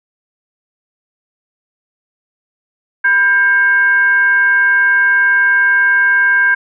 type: tone with frequency modulation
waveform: sine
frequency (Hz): 1590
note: G6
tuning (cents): +24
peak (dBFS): -8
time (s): 3.04-6.55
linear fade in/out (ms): 10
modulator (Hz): 599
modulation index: 0.37
effects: none